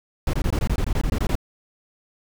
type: noise bursts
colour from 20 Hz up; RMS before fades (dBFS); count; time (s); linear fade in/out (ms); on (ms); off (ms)
brown; -21; 13; 0.27-1.354; 2; 64; 21
effects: none